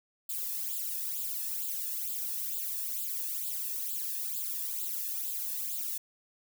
violet noise with flanger, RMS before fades -35 dBFS, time 0.29-5.98 s, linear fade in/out 5 ms, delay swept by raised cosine 0.25 to 1.17 ms, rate 2.2 Hz, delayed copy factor +1, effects none

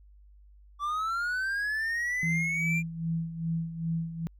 triangle linear sweep, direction up, 1148 to 2397 Hz, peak -26 dBFS, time 0.79-2.83 s, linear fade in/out 50 ms
sine tone with tremolo, 164.81 Hz, E3, in tune, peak -26 dBFS, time 2.23-4.27 s, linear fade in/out 0 ms, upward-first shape sine, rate 2.5 Hz, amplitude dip 70%
effects added 50 Hz sine -52 dBFS peak until 4.39 s

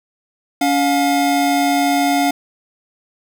square tone pair together, 282 / 712 Hz, C#4 / F5, +30 / +33 cents, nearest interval octave + major third, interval 1603 cents, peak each -17 / -17 dBFS, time 0.61-2.31 s, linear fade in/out 5 ms, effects none

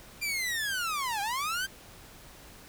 sawtooth linear two-way sweep, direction down then up, 2400 to 784 to 1597 Hz, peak -26 dBFS, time 0.21-1.67 s, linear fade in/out 20 ms, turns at 1.21 s, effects pink hiss -51 dBFS RMS until 2.68 s

